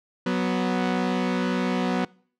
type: tone pair together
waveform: sawtooth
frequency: 184.97 / 246.9 Hz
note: F#3 / B3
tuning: 0 / 0 cents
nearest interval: perfect fourth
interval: 500 cents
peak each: -21 / -21 dBFS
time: 0.26-2.05 s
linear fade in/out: 5 ms
effects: noise-tail reverb RT60 0.5 s tail -24 dB re dry + low-pass 4000 Hz 12 dB/octave